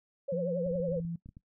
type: tone with vibrato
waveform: sine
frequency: 526 Hz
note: C5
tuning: 9 cents sharp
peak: -30 dBFS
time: 0.28-1 s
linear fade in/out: 10 ms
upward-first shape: triangle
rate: 11 Hz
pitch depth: 150 cents each way
type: tone with pitch glide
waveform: sine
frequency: 174.61 to 168.56 Hz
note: F3 to E3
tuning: 0 to +39 cents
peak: -33 dBFS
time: 0.32-1.16 s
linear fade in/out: 5 ms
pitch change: -61 cents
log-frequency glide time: 0.8-0.88 s
type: clicks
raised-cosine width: 5 ms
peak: -36 dBFS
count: 12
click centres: 0.664 / 0.713 / 0.757 / 0.801 / 0.888 / 0.92 / 0.965 / 1.002 / 1.05 / 1.26 / 1.29 / 1.369 s
effects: noise-tail reverb RT60 0.1 s tail -19 dB re dry